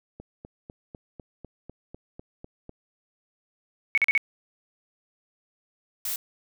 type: click train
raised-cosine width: 2 ms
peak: -27 dBFS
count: 11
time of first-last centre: 0.2-2.694 s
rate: 4.01 Hz
type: tone bursts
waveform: sine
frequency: 2217 Hz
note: C#7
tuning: in tune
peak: -17 dBFS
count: 4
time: 3.95-4.177 s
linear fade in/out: 0 ms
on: 26 ms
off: 41 ms
type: noise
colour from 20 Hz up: blue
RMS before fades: -30 dBFS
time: 6.05-6.16 s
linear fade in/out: 2 ms
effects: none